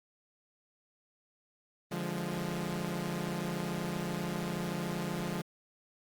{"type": "chord", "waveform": "sawtooth", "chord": "D diminished", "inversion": "none", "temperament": "equal", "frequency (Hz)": [146.83, 174.61, 207.7], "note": ["D3", "F3", "Ab3"], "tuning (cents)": [0, 0, 0], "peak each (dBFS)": [-36, -32, -35], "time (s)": [1.91, 5.42], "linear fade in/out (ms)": 10, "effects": ["Opus 24 kbps"]}